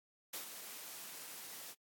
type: noise with ADSR envelope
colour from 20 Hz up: white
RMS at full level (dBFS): -42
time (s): 0.33-1.75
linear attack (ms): 8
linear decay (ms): 110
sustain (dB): -7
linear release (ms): 42
effects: high-pass 200 Hz 12 dB/octave + AAC 64 kbps